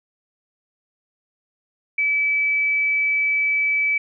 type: tone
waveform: sine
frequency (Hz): 2300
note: D7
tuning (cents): -37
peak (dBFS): -17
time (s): 1.98-3.98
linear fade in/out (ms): 5
effects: none